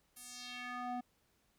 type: tone with band-pass filter sweep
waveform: square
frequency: 246.9 Hz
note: B3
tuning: in tune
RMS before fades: -44 dBFS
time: 0.16-1.01 s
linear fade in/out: 10 ms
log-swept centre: 12000 to 530 Hz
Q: 1.9
effects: pink hiss -75 dBFS RMS until 1.58 s